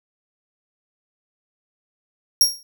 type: tone with exponential decay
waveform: sawtooth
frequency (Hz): 5588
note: F8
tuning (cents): 0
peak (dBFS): -6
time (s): 2.41-2.63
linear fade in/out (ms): 1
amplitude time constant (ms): 46
effects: none